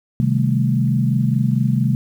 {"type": "chord", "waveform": "sine", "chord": "A half-diminished seventh", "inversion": "first", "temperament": "equal", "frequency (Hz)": [130.81, 155.56, 196, 220], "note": ["C3", "Eb3", "G3", "A3"], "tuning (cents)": [0, 0, 0, 0], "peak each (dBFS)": [-17, -22, -22, -21], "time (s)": [0.2, 1.95], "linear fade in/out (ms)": 0, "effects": ["8-bit"]}